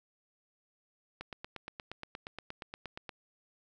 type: click train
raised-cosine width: 0.3 ms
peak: -25 dBFS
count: 17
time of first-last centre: 1.21-3.092 s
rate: 8.5 Hz
effects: none